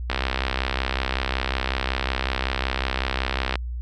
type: click train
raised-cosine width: 0.3 ms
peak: -7 dBFS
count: 227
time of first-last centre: 0.1-3.556 s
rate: 65.4 Hz
effects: added 60 Hz sine -27 dBFS peak until 3.81 s